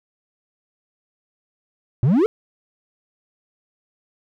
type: exponential sweep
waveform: triangle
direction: up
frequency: 110.4 to 468.3 Hz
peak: -11 dBFS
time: 2.03-2.26 s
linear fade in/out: 0 ms
effects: none